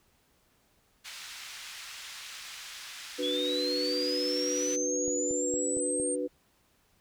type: band-pass noise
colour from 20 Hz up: white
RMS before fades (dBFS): -44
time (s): 1.04-4.77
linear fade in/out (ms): 20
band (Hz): 1500 to 4900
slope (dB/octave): 12
type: chord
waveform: sine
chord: B minor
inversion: first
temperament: equal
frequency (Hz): 293.7 / 370 / 493.9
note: D4 / F#4 / B4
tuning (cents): 0 / 0 / 0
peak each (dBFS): -34 / -36 / -32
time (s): 3.18-6.28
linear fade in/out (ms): 20
type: linear sweep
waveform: sine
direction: up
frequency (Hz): 3322 to 8740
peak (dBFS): -31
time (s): 3.22-6.16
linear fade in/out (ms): 20
type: click train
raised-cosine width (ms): 2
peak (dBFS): -28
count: 5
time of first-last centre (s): 5.08-6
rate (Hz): 4.35
effects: pink hiss -68 dBFS RMS until 7 s